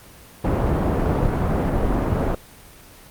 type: low-pass noise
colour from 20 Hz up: pink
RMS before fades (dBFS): -20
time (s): 0.44-2.35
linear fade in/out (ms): 5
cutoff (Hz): 870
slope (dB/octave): 12
effects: pink hiss -45 dBFS RMS until 3.1 s + Opus 24 kbps